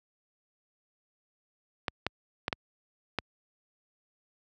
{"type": "clicks", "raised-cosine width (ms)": 0.3, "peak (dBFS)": -12, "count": 5, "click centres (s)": [1.882, 2.066, 2.481, 2.528, 3.187], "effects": ["high-pass 60 Hz 12 dB/octave"]}